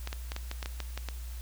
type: clicks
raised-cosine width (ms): 0.2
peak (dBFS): -19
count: 10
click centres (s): 0.074 / 0.129 / 0.319 / 0.364 / 0.514 / 0.628 / 0.659 / 0.803 / 0.976 / 1.087
effects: added 60 Hz sine -37 dBFS peak until 1.41 s + white hiss -52 dBFS RMS until 1.41 s